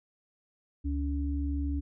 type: tone pair together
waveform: sine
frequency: 71.1 / 284.4 Hz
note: C#2 / C#4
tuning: +45 / +45 cents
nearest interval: 2 octaves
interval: 2400 cents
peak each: -29 / -34 dBFS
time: 0.84-1.81 s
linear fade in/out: 20 ms
effects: none